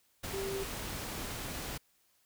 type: tone in noise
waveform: sine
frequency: 390.6 Hz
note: G4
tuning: 6 cents flat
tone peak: -35 dBFS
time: 0.33-0.64 s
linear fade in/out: 10 ms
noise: pink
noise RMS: -40 dBFS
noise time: 0.23-1.78 s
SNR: +2 dB
effects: white hiss -71 dBFS RMS until 2.25 s